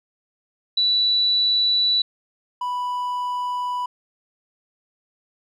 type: tone pair in turn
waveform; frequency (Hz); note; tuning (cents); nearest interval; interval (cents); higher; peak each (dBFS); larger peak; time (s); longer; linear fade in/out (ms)
sine / triangle; 3951 / 987.8; B7 / B5; 0 / 0; 2 octaves; 2400; first; -16 / -21; first; 0.77-2.02 / 2.61-3.86; neither; 5
effects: none